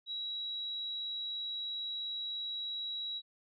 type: tone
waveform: sine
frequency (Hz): 3879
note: B7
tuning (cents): -32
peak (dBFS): -36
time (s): 0.06-3.22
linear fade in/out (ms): 50
effects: none